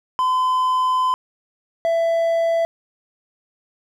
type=tone pair in turn; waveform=triangle; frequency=1020 / 665.7 Hz; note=C6 / E5; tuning=-44 / +17 cents; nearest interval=perfect fifth; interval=739 cents; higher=first; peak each=-14 dBFS; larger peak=neither; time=0.19-1.14 / 1.85-2.65 s; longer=first; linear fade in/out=0 ms; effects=none